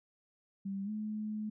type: tone with pitch glide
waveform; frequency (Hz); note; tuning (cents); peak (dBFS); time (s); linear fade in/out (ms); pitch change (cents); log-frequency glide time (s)
sine; 196 to 213.7; G3 to G#3; 0 to +50; -35; 0.65-1.5; 10; +150; 0.84-0.9
effects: none